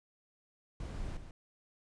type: noise with echo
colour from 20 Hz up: brown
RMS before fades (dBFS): -40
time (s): 0.8-1.17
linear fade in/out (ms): 2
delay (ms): 140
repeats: 1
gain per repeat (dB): -8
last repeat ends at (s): 1.31
effects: resampled to 22050 Hz